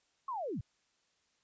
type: linear sweep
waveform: sine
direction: down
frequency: 1118 to 77.78 Hz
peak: -35 dBFS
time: 0.28-0.61 s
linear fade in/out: 5 ms
effects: white hiss -75 dBFS RMS until 1.43 s + resampled to 16000 Hz

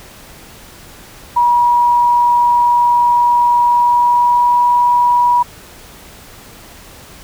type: tone with pitch glide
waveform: sine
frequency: 962 to 969.3 Hz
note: B5 to B5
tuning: -46 to -33 cents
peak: -8 dBFS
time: 1.36-5.43 s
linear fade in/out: 10 ms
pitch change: +13 cents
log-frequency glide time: 3.65-4.64 s
effects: pink hiss -38 dBFS RMS until 7.23 s

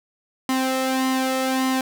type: tone with flanger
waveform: sawtooth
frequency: 261.6 Hz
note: C4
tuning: in tune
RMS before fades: -22 dBFS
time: 0.49-1.81 s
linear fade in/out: 2 ms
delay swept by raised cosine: 0.99 to 1.56 ms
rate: 1.7 Hz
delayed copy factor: +0.65
effects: none

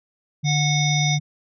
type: tone with vibrato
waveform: sine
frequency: 148.4 Hz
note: D3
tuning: 18 cents sharp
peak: -19 dBFS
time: 0.43-1.2 s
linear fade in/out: 20 ms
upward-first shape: triangle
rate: 17 Hz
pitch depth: 11 cents each way
type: harmonic tone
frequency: 730 Hz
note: F#5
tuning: 24 cents flat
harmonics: 1 / 3 / 5 / 7 / 8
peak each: -29 / -26 / -26 / -32 / -28 dBFS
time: 0.44-1.19 s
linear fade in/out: 50 ms
effects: none

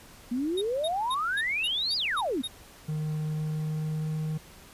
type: exponential two-way sweep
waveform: sine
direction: up then down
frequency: 231.4 to 4978 to 231.4 Hz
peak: -26 dBFS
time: 0.31-2.42 s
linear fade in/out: 10 ms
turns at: 1.96 s
type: tone bursts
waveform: square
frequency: 3729 Hz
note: A#7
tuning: in tune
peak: -31 dBFS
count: 8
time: 0.57-2.478 s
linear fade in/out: 10 ms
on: 46 ms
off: 220 ms
type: tone with pitch glide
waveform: triangle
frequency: 153.9 to 155.87 Hz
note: D#3 to D#3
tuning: -19 to +3 cents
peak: -26 dBFS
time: 2.88-4.38 s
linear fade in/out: 10 ms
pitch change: +22 cents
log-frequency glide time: 3.12-4.18 s
effects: pink hiss -51 dBFS RMS until 4.73 s + resampled to 32000 Hz

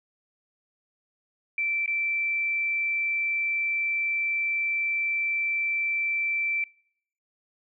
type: tone with dropouts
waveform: sine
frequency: 2336 Hz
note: D7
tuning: 10 cents flat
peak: -24 dBFS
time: 1.58-6.64 s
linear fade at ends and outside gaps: 2 ms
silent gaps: 1.861-1.877 s
effects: noise-tail reverb RT60 0.7 s tail -26 dB re dry

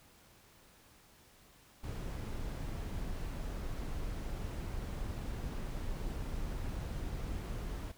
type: noise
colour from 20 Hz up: brown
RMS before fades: -39 dBFS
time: 1.83-7.92 s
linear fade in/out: 10 ms
effects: pink hiss -62 dBFS RMS until 7.97 s

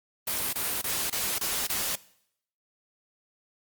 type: noise bursts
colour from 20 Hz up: white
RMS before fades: -29 dBFS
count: 6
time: 0.27-1.955 s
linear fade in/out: 5 ms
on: 260 ms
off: 25 ms
effects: noise-tail reverb RT60 0.7 s tail -20 dB re dry + Opus 32 kbps

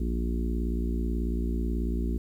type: harmonic tone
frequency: 58.27 Hz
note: A#1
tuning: in tune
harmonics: 1 / 3 / 4 / 5 / 6 / 7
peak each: -27 / -36 / -34 / -39 / -38 / -44 dBFS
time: 0-2.18 s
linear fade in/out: 5 ms
effects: 10-bit

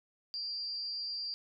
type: tone with amplitude modulation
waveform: sine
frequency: 4727 Hz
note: D8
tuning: 10 cents sharp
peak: -33 dBFS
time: 0.34-1.34 s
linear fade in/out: 0 ms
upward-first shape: sine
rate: 237 Hz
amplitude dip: 55%
effects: none

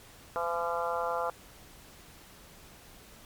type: harmonic tone with a mistuned harmonic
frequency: 170 Hz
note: F3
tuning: 46 cents flat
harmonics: 3 / 4 / 5 / 6 / 7 / 8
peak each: -34 / -35 / -36 / -37 / -37 / -38 dBFS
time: 0.36-1.3 s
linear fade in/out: 0 ms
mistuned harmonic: 8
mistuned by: +19 cents
effects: pink hiss -53 dBFS RMS until 3.25 s + MP3 96 kbps

